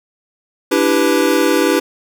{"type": "chord", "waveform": "square", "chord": "E minor seventh", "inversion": "third", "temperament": "equal with one note detuned", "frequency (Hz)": [291.1, 329.6, 392, 493.9], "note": ["D4", "E4", "G4", "B4"], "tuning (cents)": [-15, 0, 0, 0], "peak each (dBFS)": -18, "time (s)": [0.71, 1.8], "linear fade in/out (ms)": 10, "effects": []}